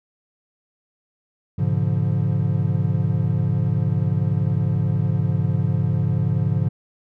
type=chord; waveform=triangle; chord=G# diminished seventh; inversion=none; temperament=equal with one note detuned; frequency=103.83 / 123.47 / 143.89 / 174.61 Hz; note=G#2 / B2 / D3 / F3; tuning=0 / 0 / -35 / 0 cents; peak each=-20 / -24 / -20 / -23 dBFS; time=1.58-6.69 s; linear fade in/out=10 ms; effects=none